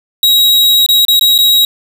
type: tone with dropouts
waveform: 45% pulse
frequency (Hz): 3828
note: A#7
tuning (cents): +45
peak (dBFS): -6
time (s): 0.23-1.65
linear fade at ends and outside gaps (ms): 2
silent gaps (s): 0.863-0.888 / 1.051-1.082 / 1.195-1.21 / 1.38-1.387
effects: none